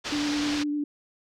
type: low-pass noise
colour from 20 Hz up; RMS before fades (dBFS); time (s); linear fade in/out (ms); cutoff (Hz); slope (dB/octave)
white; -33; 0.04-0.64; 20; 5300; 24
type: tone with vibrato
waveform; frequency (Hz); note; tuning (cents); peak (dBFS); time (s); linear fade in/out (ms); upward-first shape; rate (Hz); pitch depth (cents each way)
sine; 293.7; D4; 0; -25; 0.12-0.84; 5; sine; 9.8; 17
effects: none